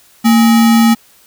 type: tone with sample-and-hold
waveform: sine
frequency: 227.9 Hz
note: A#3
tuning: 39 cents flat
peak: -5 dBFS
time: 0.24-0.95 s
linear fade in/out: 20 ms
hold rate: 1050 Hz
effects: white hiss -47 dBFS RMS until 1.26 s